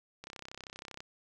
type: click train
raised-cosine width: 0.2 ms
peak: -27 dBFS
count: 26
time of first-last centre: 0.24-1.005 s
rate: 32.7 Hz
effects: none